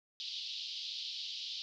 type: band-pass noise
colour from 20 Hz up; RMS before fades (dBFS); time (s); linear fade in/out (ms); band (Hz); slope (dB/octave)
pink; -42; 0.2-1.62; 0; 3100 to 4900; 48
effects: none